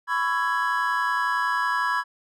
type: chord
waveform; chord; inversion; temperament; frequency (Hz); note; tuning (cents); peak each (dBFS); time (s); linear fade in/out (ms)
triangle; C# minor seventh; third; just; 997.9 / 1108.7 / 1330.5 / 1663.1; B5 / C#6 / E6 / G#6; +18 / 0 / +16 / +2; -24 / -27 / -29 / -24; 0.07-2.04; 50
effects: none